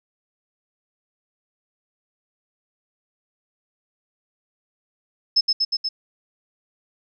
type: tone with echo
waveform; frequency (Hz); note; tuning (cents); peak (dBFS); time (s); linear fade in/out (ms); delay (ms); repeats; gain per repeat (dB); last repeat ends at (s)
sine; 5210; E8; -21; -13; 5.36-5.41; 10; 120; 4; -2; 5.89
effects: none